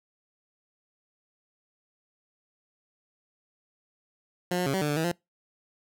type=tone with pitch steps; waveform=15% pulse; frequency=178.4 / 179.9 / 137.3 / 190.7 / 148.9 / 146.5 / 160.8 / 173.5 Hz; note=F3 / F#3 / C#3 / G3 / D3 / D3 / E3 / F3; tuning=+37 / -48 / -16 / -47 / +24 / -4 / -43 / -11 cents; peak=-19 dBFS; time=4.51-5.118 s; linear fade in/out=5 ms; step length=76 ms; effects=noise-tail reverb RT60 0.2 s tail -25 dB re dry